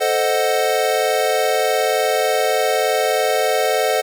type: chord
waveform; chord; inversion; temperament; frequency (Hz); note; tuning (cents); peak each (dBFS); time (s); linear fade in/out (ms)
square; A diminished seventh; none; equal; 440 / 523.3 / 622.3 / 740; A4 / C5 / Eb5 / Gb5; 0 / 0 / 0 / 0; -22; 0-4.02; 20
effects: none